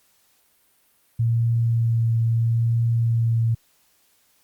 sine tone with vibrato, 115.5 Hz, A#2, 16 cents flat, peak -17 dBFS, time 1.19-3.55 s, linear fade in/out 10 ms, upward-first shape triangle, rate 0.76 Hz, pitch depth 16 cents each way, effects white hiss -62 dBFS RMS until 4.43 s + Opus 48 kbps

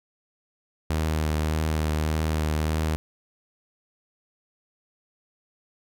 sawtooth tone with vibrato, 77.78 Hz, D#2, in tune, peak -19 dBFS, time 0.9-2.96 s, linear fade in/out 0 ms, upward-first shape triangle, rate 1.7 Hz, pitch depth 23 cents each way, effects none

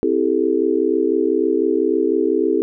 sine chord, A minor seventh, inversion first, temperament just, 264 / 330 / 396 / 440 Hz, C4 / E4 / G4 / A4, +16 / +2 / +18 / 0 cents, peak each -23 / -19 / -19 / -21 dBFS, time 0.03-2.62 s, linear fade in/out 0 ms, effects none

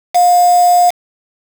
sine tone with quantisation, 709 Hz, F5, 26 cents sharp, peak -6 dBFS, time 0.14-0.91 s, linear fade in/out 20 ms, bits 3, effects none

